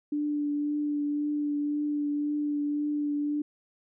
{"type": "tone with vibrato", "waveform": "sine", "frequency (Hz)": 293.7, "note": "D4", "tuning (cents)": 0, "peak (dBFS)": -26, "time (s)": [0.12, 3.42], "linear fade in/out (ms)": 5, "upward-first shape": "triangle", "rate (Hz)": 1.9, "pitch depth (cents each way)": 17, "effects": []}